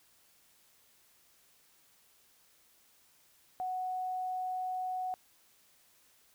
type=tone; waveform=sine; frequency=740 Hz; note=F#5; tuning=in tune; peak=-33 dBFS; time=3.6-5.14 s; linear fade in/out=0 ms; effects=white hiss -66 dBFS RMS until 6.34 s